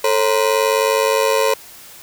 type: ring-modulated tone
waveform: 30% pulse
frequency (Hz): 493.9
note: B4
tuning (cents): 0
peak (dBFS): -8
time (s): 0.04-1.54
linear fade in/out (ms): 5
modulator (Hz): 49.7
effects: white hiss -40 dBFS RMS until 2.02 s